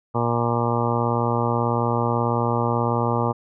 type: harmonic tone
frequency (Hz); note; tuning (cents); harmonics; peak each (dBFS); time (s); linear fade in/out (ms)
118.3; A#2; +26; 1 / 2 / 3 / 4 / 5 / 6 / 7 / 8 / 9 / 10; -24 / -27 / -30 / -27 / -30 / -34 / -28 / -29 / -31 / -30; 0.14-3.33; 20
effects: none